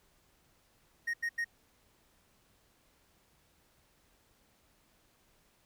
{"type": "tone bursts", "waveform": "triangle", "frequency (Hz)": 1864.7, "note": "A#6", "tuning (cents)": 0, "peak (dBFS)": -29, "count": 3, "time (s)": [1.07, 1.446], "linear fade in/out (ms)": 10, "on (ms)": 68, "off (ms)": 86, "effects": ["pink hiss -69 dBFS RMS until 5.65 s"]}